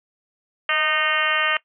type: harmonic tone with a mistuned harmonic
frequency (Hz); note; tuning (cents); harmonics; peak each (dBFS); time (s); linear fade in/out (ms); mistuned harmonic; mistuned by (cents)
307.9; D#4; -18; 2 / 3 / 4 / 5 / 6 / 7 / 8 / 9 / 10; -30 / -35 / -25 / -27 / -24 / -27 / -29 / -25 / -28; 0.69-1.57; 2; 2; +31
effects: noise-tail reverb RT60 0.1 s tail -20 dB re dry